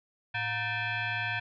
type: tone with frequency modulation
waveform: sine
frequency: 110 Hz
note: A2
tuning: in tune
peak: -29 dBFS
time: 0.34-1.4 s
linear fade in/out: 10 ms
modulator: 827 Hz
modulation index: 3.2
effects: none